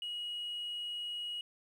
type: tone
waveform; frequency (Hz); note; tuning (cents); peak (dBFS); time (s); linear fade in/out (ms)
sine; 2900; F#7; -35; -35; 0.02-1.41; 2
effects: tanh soft clip ceiling -35 dBFS + 11-bit